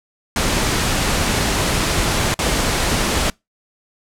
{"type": "noise with dropouts", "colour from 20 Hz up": "pink", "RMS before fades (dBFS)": -18, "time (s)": [0.36, 3.3], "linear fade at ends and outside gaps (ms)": 2, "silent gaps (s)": [2.342, 2.39], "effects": ["noise-tail reverb RT60 0.2 s tail -26 dB re dry", "low-pass 10000 Hz 12 dB/octave"]}